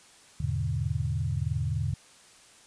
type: chord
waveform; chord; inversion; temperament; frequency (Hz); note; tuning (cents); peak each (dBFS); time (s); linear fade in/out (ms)
sine; E dominant seventh; none; equal; 82.41 / 103.83 / 123.47 / 146.83; E2 / G#2 / B2 / D3; 0 / 0 / 0 / 0; -32; 0.4-1.94; 5
effects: white hiss -55 dBFS RMS until 2.66 s + resampled to 22050 Hz